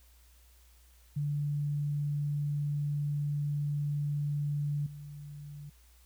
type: tone with level steps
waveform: sine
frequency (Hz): 145.8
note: D3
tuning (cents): -12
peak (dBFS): -29 / -42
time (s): 1.16-5.7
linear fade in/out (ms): 10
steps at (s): 4.86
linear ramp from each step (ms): 5
effects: added 60 Hz sine -58 dBFS peak until 6.05 s + white hiss -65 dBFS RMS until 6.05 s